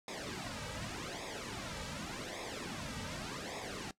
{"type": "noise with flanger", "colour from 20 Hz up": "pink", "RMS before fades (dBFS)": -42, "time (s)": [0.08, 3.91], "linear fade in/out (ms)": 2, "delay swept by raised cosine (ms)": [0.67, 2.87], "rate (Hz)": 0.86, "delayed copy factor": -0.8, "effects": ["noise-tail reverb RT60 0.1 s tail -19 dB re dry", "low-pass 7000 Hz 12 dB/octave"]}